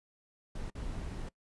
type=noise with dropouts; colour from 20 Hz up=brown; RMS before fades=-39 dBFS; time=0.55-1.29 s; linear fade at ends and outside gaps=5 ms; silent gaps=0.702-0.751 s; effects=noise-tail reverb RT60 0.1 s tail -22 dB re dry + resampled to 24000 Hz